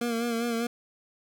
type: tone with vibrato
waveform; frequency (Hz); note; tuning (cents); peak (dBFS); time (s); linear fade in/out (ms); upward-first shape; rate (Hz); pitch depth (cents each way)
25% pulse; 233.6; A#3; +4; -23; 0.01-0.67; 5; sine; 5; 43
effects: none